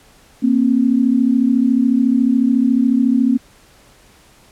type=tone pair together; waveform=sine; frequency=234.3 / 268.3 Hz; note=A#3 / C4; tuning=+9 / +44 cents; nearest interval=major second; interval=235 cents; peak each=-14 dBFS; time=0.42-3.38 s; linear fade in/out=20 ms; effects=pink hiss -49 dBFS RMS until 4.51 s + low-pass 12000 Hz 12 dB/octave